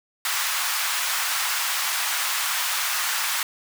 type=high-pass noise; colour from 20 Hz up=pink; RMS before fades=-25 dBFS; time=0.25-3.43 s; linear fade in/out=2 ms; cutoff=1000 Hz; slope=24 dB/octave; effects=none